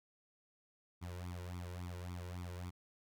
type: tone with flanger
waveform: sawtooth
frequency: 88.9 Hz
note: F2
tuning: 31 cents sharp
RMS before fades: -45 dBFS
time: 1.01-2.71 s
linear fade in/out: 20 ms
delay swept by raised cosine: 0.85 to 2.15 ms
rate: 3.6 Hz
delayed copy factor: +0.9
effects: none